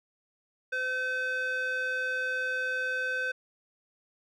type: tone with band-pass filter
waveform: square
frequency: 511 Hz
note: C5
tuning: 41 cents flat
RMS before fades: -31 dBFS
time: 0.72-3.32 s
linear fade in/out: 10 ms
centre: 1700 Hz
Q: 2.9
effects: none